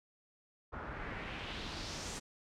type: noise with low-pass filter sweep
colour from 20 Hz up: pink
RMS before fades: -43 dBFS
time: 0.72-2.2 s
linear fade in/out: 20 ms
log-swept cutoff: 1200 to 7800 Hz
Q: 2.1
effects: none